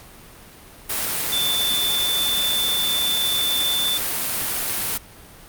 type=tone in noise; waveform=sine; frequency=3530 Hz; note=A7; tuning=5 cents sharp; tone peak=-20 dBFS; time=1.32-3.98 s; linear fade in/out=10 ms; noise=white; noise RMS=-24 dBFS; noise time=0.89-4.98 s; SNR=+1 dB; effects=pink hiss -44 dBFS RMS until 5.48 s + Opus 48 kbps